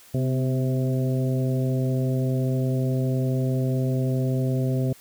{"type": "harmonic tone with a mistuned harmonic", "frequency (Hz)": 130.81, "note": "C3", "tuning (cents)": 0, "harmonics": [1, 2, 3, 4, 5], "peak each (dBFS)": [-22, -28, -32, -34, -36], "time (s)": [0.14, 4.93], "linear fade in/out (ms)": 5, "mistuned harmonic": 2, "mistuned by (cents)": -40, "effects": ["white hiss -51 dBFS RMS until 5 s"]}